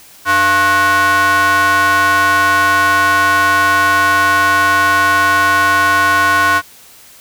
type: ring-modulated tone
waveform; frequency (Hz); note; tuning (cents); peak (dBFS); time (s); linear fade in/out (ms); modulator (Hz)
square; 196; G3; 0; -7; 0.25-6.62; 50; 1280
effects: white hiss -41 dBFS RMS until 7.2 s